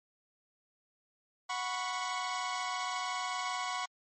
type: chord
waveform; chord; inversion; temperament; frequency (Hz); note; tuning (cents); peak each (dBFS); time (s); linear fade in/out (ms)
sawtooth; F# suspended fourth; none; equal with one note detuned; 734.5 / 987.8 / 1108.7; F#5 / B5 / C#6; -13 / 0 / 0; -35 / -35 / -33; 1.49-3.86; 10
effects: MP3 32 kbps